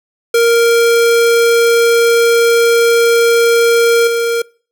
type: tone with level steps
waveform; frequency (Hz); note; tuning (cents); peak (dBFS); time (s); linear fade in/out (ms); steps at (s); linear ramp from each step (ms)
square; 466.2; A#4; 0; -8 / -13; 0.34-4.42; 5; 4.07; 5
effects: noise-tail reverb RT60 0.4 s tail -24 dB re dry